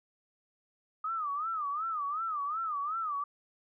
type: tone with vibrato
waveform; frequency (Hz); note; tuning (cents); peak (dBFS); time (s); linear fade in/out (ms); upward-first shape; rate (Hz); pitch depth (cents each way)
sine; 1232; D#6; -17; -31; 1.04-3.24; 5; sine; 2.7; 160
effects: none